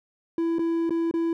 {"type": "tone with dropouts", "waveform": "triangle", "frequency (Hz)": 332.6, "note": "E4", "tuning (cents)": 16, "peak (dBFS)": -20, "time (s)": [0.38, 1.33], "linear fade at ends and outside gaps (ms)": 2, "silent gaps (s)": [[0.585, 0.592], [0.895, 0.906], [1.112, 1.139]], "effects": []}